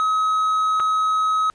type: tone with dropouts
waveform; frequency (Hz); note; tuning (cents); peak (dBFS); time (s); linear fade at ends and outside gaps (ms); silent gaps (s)
triangle; 1275; D#6; +42; -15; 0-1.5; 0; 0.798-0.802
effects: pink hiss -60 dBFS RMS until 1.54 s + resampled to 22050 Hz